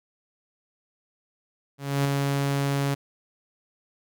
sawtooth tone with ADSR envelope, 139.9 Hz, C#3, 16 cents sharp, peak -16 dBFS, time 1.78-2.95 s, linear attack 270 ms, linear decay 6 ms, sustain -3 dB, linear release 15 ms, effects none

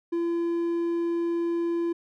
triangle tone, 339.6 Hz, F4, 48 cents flat, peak -22 dBFS, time 0.12-1.93 s, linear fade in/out 10 ms, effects none

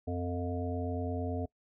harmonic tone with a mistuned harmonic, 89 Hz, F2, 33 cents sharp, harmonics 1 / 3 / 5 / 7 / 8, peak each -35 / -37 / -39 / -42 / -43 dBFS, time 0.07-1.46 s, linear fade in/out 10 ms, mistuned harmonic 3, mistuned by -53 cents, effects noise-tail reverb RT60 0.1 s tail -22 dB re dry

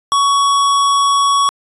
square tone, 1120 Hz, C#6, 18 cents sharp, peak -11 dBFS, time 0.12-1.49 s, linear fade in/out 0 ms, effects resampled to 24000 Hz

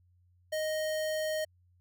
square tone, 622.3 Hz, D#5, in tune, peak -31 dBFS, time 0.52-1.45 s, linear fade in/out 10 ms, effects added 89 Hz sine -63 dBFS peak until 1.8 s

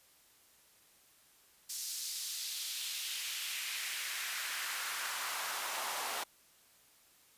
pink noise with high-pass filter sweep, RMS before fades -39 dBFS, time 1.69-6.24 s, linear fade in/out 10 ms, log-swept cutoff 5700 to 740 Hz, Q 1.5, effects white hiss -65 dBFS RMS until 7.37 s + resampled to 32000 Hz

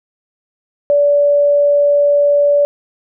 sine tone, 577 Hz, D5, 31 cents flat, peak -8 dBFS, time 0.9-2.65 s, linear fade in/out 0 ms, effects none

